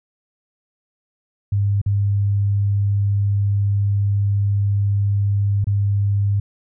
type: tone with dropouts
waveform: sine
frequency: 100.8 Hz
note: G2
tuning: 49 cents sharp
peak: -15 dBFS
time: 1.52-6.4 s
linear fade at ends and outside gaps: 5 ms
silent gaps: 1.816-1.861 / 5.644-5.669 s
effects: none